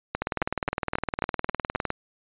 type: two click trains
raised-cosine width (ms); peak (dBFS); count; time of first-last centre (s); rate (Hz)
0.5; -10 / -11; 7 / 34; 0.15-1.759 / 0.22-1.904; 3.73 / 19.6
effects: resampled to 8000 Hz